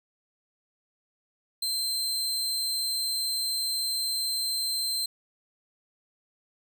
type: tone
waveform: sawtooth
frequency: 4119 Hz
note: C8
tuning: 28 cents flat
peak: -24 dBFS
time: 1.62-5.06 s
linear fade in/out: 5 ms
effects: none